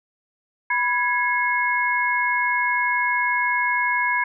sine tone cluster, 987 / 1662 / 2170 Hz, B5 / G#6 / C#7, -1 / +1 / -37 cents, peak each -23 dBFS, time 0.7-4.24 s, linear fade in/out 5 ms, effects none

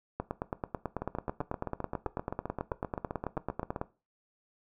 two click trains, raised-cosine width 1 ms, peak -18 / -20 dBFS, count 34 / 22, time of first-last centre 0.2-3.814 / 1.02-3.762 s, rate 9.13 / 7.66 Hz, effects noise-tail reverb RT60 0.3 s tail -17 dB re dry

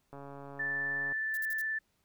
click train, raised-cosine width 1 ms, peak -33 dBFS, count 140, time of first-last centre 0.13-1.123 s, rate 140 Hz
sine tone with vibrato, 1760 Hz, A6, in tune, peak -31 dBFS, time 0.59-1.79 s, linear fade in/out 10 ms, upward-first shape sine, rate 19 Hz, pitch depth 9 cents each way
violet noise bursts, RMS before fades -44 dBFS, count 4, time 1.34-1.614 s, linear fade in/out 0 ms, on 31 ms, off 50 ms
effects pink hiss -75 dBFS RMS until 2.04 s

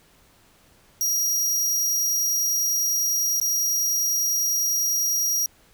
sawtooth tone with dropouts, 5710 Hz, F8, 37 cents sharp, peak -18 dBFS, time 1.01-5.46 s, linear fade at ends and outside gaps 1 ms, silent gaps 3.4-3.414 s, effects pink hiss -57 dBFS RMS until 5.73 s

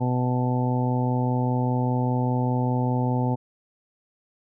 harmonic tone, 125 Hz, B2, 21 cents sharp, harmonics 1 / 2 / 3 / 4 / 5 / 6 / 7, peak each -23 / -26 / -35 / -33 / -37 / -35 / -31 dBFS, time 0-3.36 s, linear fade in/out 20 ms, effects none

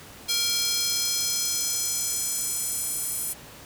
square tone with high-pass filter sweep, 466.2 Hz, A#4, in tune, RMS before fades -27 dBFS, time 0.28-3.34 s, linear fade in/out 20 ms, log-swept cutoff 4000 to 10000 Hz, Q 1.8, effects pink hiss -45 dBFS RMS until 3.65 s + high-pass 60 Hz 12 dB/octave

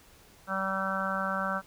harmonic tone, 192.1 Hz, G3, 35 cents flat, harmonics 1 / 3 / 4 / 5 / 6 / 7 / 8, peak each -36 / -36 / -39 / -39 / -37 / -33 / -35 dBFS, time 0.47-1.62 s, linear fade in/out 50 ms, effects pink hiss -57 dBFS RMS until 1.66 s

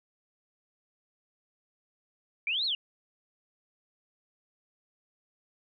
sine exponential two-way sweep, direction up then down, 2278 to 4401 to 2755 Hz, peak -27 dBFS, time 2.47-2.75 s, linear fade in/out 2 ms, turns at 2.65 s, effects none

